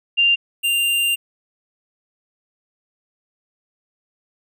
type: tone pair in turn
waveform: sine / square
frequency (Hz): 2790 / 2790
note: F7 / F7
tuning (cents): -2 / -2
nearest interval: unison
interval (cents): 0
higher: neither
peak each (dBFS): -12 / -17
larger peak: first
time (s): 0.17-0.36 / 0.63-1.16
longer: second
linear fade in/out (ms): 20
effects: none